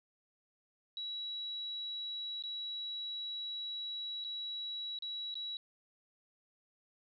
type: tone with dropouts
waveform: sine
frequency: 3900 Hz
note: B7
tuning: 23 cents flat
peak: -38 dBFS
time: 0.97-5.57 s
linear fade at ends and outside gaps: 1 ms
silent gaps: 2.424-2.437 / 4.241-4.247 / 4.988-5.023 / 5.342-5.354 s
effects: none